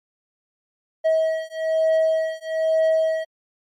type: beating tone pair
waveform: triangle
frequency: 640 / 641.1 Hz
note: D#5 / E5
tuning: +49 / -48 cents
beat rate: 1.1 Hz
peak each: -19 dBFS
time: 1.04-3.25 s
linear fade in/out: 20 ms
effects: MP3 64 kbps